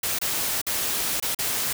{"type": "noise with dropouts", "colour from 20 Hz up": "white", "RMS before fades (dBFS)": -26, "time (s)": [0.03, 1.73], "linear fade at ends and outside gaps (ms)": 5, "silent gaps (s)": [[0.188, 0.214], [0.616, 0.666], [1.201, 1.224], [1.348, 1.388]], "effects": []}